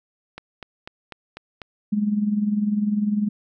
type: click train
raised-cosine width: 0.3 ms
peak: -19 dBFS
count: 6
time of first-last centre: 0.38-1.618 s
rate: 4.04 Hz
type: tone with tremolo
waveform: sine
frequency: 208.4 Hz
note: G#3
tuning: 6 cents sharp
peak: -16 dBFS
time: 1.92-3.29 s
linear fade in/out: 10 ms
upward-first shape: sine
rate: 20 Hz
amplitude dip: 65%
effects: none